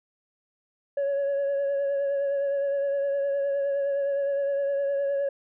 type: tone with vibrato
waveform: sine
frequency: 559 Hz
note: C#5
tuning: 14 cents sharp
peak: -21 dBFS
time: 0.97-5.29 s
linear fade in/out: 5 ms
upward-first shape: triangle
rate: 9.7 Hz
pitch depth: 29 cents each way
effects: tanh soft clip ceiling -22 dBFS